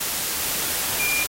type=tone in noise; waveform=sine; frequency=2400 Hz; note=D7; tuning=37 cents sharp; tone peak=-22 dBFS; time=0.99-1.24 s; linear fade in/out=10 ms; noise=white; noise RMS=-25 dBFS; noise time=0-1.27 s; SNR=0 dB; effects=AAC 48 kbps